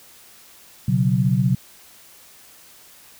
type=chord; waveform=sine; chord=B suspended second; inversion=none; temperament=just; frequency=123.47 / 138.9 / 185.21 Hz; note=B2 / C#3 / F#3; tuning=0 / +4 / +2 cents; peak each=-20 dBFS; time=0.88-1.55 s; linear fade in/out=5 ms; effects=white hiss -48 dBFS RMS until 3.19 s